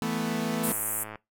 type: chord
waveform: sawtooth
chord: E suspended fourth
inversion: none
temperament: equal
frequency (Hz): 164.81 / 220 / 246.9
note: E3 / A3 / B3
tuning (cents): 0 / 0 / 0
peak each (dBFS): -30 / -26 / -28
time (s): 0.02-0.72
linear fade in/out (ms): 0
type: band-pass noise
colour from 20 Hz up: pink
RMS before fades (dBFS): -31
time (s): 0.63-1.04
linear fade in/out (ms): 10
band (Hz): 8200 to 15000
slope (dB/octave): 48
type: click train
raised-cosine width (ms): 0.5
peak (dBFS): -24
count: 52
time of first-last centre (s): 0.68-1.157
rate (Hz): 107
effects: noise-tail reverb RT60 0.2 s tail -21 dB re dry